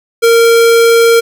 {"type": "tone", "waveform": "square", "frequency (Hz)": 462.4, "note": "A#4", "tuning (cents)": -14, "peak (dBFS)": -5, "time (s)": [0.22, 1.21], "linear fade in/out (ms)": 20, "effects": []}